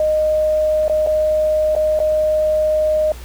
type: tone with dropouts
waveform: sine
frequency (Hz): 617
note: D#5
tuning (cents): -15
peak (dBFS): -13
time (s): 0-3.12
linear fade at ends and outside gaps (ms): 2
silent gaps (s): 0.881-0.896 / 1.064-1.071 / 1.752-1.763 / 1.991-2.001
effects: added 60 Hz sine -32 dBFS peak until 3.24 s + pink hiss -40 dBFS RMS until 3.24 s